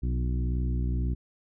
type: harmonic tone with a mistuned harmonic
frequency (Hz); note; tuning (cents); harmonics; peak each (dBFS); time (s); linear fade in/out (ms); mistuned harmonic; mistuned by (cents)
62; B1; +7; 1 / 2 / 3 / 4 / 5 / 6; -26 / -32 / -38 / -39 / -42 / -47; 0.02-1.15; 20; 3; -34
effects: none